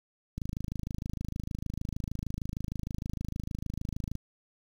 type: click train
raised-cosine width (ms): 5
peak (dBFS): -22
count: 101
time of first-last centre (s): 0.38-4.154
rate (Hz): 26.5
effects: 8-bit